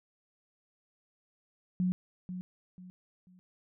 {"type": "tone with echo", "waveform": "sine", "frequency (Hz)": 182.2, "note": "F#3", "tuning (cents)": -26, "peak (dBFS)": -26, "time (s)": [1.8, 1.92], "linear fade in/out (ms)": 0, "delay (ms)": 490, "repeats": 3, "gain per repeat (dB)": -10, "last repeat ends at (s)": 3.39, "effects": []}